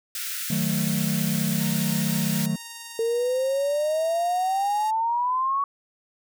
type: high-pass noise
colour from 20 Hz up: white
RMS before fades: -31 dBFS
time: 0.15-2.46 s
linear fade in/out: 2 ms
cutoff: 1300 Hz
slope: 96 dB/octave
type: chord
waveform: triangle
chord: D# diminished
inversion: none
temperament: equal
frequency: 155.56 / 185 / 220 Hz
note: D#3 / F#3 / A3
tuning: 0 / 0 / 0 cents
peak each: -25 dBFS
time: 0.5-2.56 s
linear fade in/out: 5 ms
type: tone with tremolo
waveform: 5% pulse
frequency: 929 Hz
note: A#5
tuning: 6 cents flat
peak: -24 dBFS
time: 1.6-4.91 s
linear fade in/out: 10 ms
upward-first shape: triangle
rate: 20 Hz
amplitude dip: 30%
type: exponential sweep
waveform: sine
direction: up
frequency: 450.4 to 1128 Hz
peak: -21 dBFS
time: 2.99-5.64 s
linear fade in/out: 2 ms
effects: none